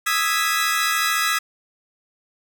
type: chord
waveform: sawtooth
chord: E major seventh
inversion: third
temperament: equal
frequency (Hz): 1244.5 / 1318.5 / 1661.2 / 1975.5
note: D#6 / E6 / G#6 / B6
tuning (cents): 0 / 0 / 0 / 0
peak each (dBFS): -21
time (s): 0.06-1.39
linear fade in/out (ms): 10
effects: none

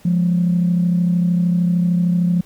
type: tone pair together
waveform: sine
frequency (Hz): 174.61 / 207.8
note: F3 / G#3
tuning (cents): 0 / +1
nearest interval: minor third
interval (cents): 301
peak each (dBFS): -13 / -23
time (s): 0.05-2.41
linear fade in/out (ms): 5
effects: tanh soft clip ceiling -8 dBFS + pink hiss -50 dBFS RMS until 2.45 s

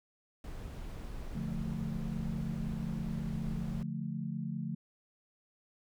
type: noise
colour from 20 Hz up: brown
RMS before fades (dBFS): -42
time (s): 0.44-3.83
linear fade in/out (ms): 2
type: chord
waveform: sine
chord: D minor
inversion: none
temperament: equal with one note detuned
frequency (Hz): 145.06 / 174.61 / 220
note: D3 / F3 / A3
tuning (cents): -21 / 0 / 0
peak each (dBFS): -39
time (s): 1.35-4.75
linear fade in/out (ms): 5
effects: none

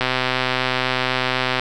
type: click train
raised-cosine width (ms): 0.3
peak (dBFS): -3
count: 204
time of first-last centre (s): 0.01-1.596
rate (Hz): 128
effects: none

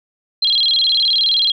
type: tone with vibrato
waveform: sine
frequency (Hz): 3670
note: A#7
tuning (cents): -28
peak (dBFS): -12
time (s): 0.42-1.52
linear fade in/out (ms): 5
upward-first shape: square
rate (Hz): 19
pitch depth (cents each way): 200
effects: none

